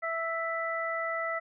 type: harmonic tone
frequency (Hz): 660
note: E5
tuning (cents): +2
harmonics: 1 / 2 / 3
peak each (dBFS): -34 / -34 / -34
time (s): 0.02-1.4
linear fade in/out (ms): 20
effects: none